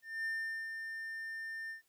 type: tone with ADSR envelope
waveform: triangle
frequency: 1800 Hz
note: A6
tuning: 39 cents sharp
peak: -32 dBFS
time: 0.02-1.82 s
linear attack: 230 ms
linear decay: 430 ms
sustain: -6 dB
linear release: 120 ms
effects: white hiss -75 dBFS RMS until 1.88 s